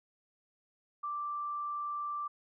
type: tone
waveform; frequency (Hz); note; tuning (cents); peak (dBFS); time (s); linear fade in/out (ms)
sine; 1174.7; D6; 0; -34; 1.03-2.28; 10
effects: none